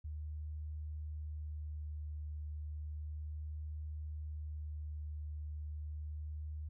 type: tone with vibrato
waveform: sine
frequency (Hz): 75.8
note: D#2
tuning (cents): -45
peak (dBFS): -40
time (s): 0.04-6.69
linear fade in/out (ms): 10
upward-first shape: sine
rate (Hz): 0.33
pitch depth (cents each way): 10
effects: none